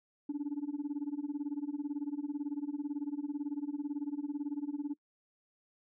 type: tone with tremolo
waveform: sine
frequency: 290.1 Hz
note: D4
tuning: 21 cents flat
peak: -29 dBFS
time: 0.29-4.94 s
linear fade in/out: 5 ms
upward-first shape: sine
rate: 18 Hz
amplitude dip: 90%
effects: noise-tail reverb RT60 0.1 s tail -23 dB re dry + tanh soft clip ceiling -30 dBFS